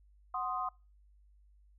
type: chord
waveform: sine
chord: C diminished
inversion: second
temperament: equal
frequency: 740 / 1046.5 / 1244.5 Hz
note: Gb5 / C6 / Eb6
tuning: 0 / 0 / 0 cents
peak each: -38 / -37 / -37 dBFS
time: 0.34-0.69 s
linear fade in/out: 5 ms
effects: noise-tail reverb RT60 0.3 s tail -26 dB re dry + added 50 Hz sine -60 dBFS peak until 1.78 s